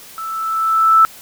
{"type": "tone with level ramp", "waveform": "sine", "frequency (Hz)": 1318.5, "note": "E6", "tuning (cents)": 0, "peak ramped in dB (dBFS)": [-24, -5], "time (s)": [0.18, 1.05], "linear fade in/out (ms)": 0, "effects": ["white hiss -39 dBFS RMS until 1.21 s"]}